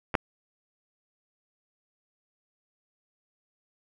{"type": "clicks", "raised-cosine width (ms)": 0.5, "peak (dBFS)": [-15, -6], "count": 2, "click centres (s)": [0.142, 0.152], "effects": []}